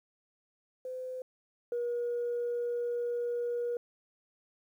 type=tone pair in turn; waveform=sine; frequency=511 / 479.2 Hz; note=C5 / A#4; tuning=-41 / +48 cents; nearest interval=minor second; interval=111 cents; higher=first; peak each=-36 / -29 dBFS; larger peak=second; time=0.85-1.22 / 1.72-3.77 s; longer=second; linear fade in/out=2 ms; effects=tanh soft clip ceiling -27 dBFS + 11-bit